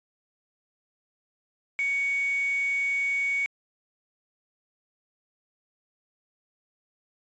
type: tone with quantisation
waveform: sine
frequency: 2235 Hz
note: C#7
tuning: 14 cents sharp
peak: -24 dBFS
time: 1.79-3.46 s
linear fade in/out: 0 ms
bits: 6
effects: resampled to 16000 Hz